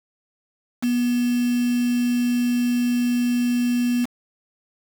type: tone with quantisation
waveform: sine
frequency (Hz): 243.1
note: B3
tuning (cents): -27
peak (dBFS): -18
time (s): 0.82-4.06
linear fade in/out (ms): 20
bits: 5
effects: none